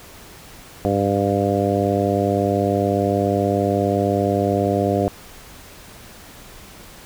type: harmonic tone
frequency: 100 Hz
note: G2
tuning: 35 cents sharp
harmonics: 1 / 2 / 3 / 4 / 5 / 6 / 7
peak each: -24 / -24 / -24 / -24 / -24 / -24 / -24 dBFS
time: 0.85-5.08 s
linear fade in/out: 0 ms
effects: pink hiss -42 dBFS RMS until 7.05 s